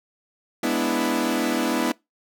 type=chord; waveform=sawtooth; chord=E dominant seventh; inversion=first; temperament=equal; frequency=207.7 / 246.9 / 293.7 / 329.6 Hz; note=G#3 / B3 / D4 / E4; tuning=0 / 0 / 0 / 0 cents; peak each=-27 / -21 / -23 / -22 dBFS; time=0.63-1.92 s; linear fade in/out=5 ms; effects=noise-tail reverb RT60 0.2 s tail -23 dB re dry